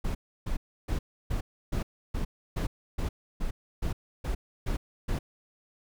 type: noise bursts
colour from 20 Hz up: brown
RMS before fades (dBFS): -29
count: 13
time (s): 0.04-5.19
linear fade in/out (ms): 10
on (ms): 110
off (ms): 310
effects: none